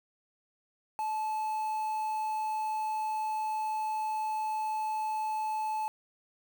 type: tone with quantisation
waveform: triangle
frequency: 867 Hz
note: A5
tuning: 26 cents flat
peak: -28 dBFS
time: 0.99-5.88 s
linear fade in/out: 0 ms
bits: 8
effects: none